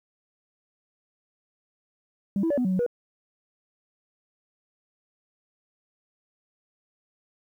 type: tone with pitch steps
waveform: sine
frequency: 198.2 / 329 / 575 / 248.4 / 187 / 185.2 / 483.4 Hz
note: G3 / E4 / D5 / B3 / F#3 / F#3 / B4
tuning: +19 / -3 / -37 / +10 / +19 / +2 / -37 cents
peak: -20 dBFS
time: 2.36-2.864 s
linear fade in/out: 2 ms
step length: 72 ms
effects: tanh soft clip ceiling -19 dBFS + 10-bit